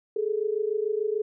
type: tone pair together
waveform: sine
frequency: 413.2 / 440 Hz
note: G#4 / A4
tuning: -9 / 0 cents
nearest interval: minor second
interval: 109 cents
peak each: -27 dBFS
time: 0.16-1.22 s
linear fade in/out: 5 ms
effects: none